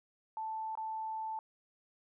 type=tone with dropouts; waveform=sine; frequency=880 Hz; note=A5; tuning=in tune; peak=-36 dBFS; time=0.37-1.39 s; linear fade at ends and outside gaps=1 ms; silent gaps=0.753-0.774 s; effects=none